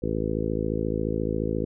harmonic tone, 54.3 Hz, A1, 22 cents flat, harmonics 1 / 2 / 3 / 4 / 5 / 6 / 7 / 8 / 9, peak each -33 / -33 / -33 / -33 / -33 / -33 / -33 / -33 / -33 dBFS, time 0.02-1.65 s, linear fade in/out 10 ms, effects none

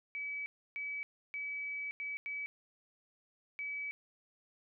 sine tone bursts at uneven times, 2287 Hz, D7, 47 cents flat, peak -37 dBFS, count 6, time 0.15-0.46 / 0.76-1.03 / 1.34-1.91 / 2-2.17 / 2.26-2.46 / 3.59-3.91 s, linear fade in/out 0 ms, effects none

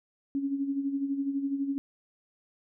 sine tone with tremolo, 277.2 Hz, C#4, in tune, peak -25 dBFS, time 0.35-1.78 s, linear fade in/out 0 ms, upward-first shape sine, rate 12 Hz, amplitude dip 60%, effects none

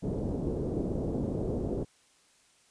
white low-pass noise, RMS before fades -32 dBFS, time 0.02-1.85 s, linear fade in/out 20 ms, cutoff 450 Hz, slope 24 dB/octave, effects white hiss -64 dBFS RMS until 2.7 s + resampled to 22050 Hz

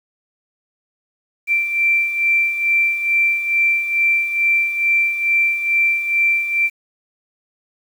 sine beating tone pair, 2348 / 2350.3 Hz, D7 / D7, -1 / +1 cents, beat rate 2.3 Hz, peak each -22 / -15 dBFS, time 1.47-6.7 s, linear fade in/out 50 ms, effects 7-bit

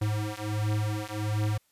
square beating tone pair, 105.4 / 106.8 Hz, G#2 / G#2, +26 / +49 cents, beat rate 1.4 Hz, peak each -31 dBFS, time 0.01-1.58 s, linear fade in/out 10 ms, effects white hiss -69 dBFS RMS until 1.71 s + resampled to 32000 Hz

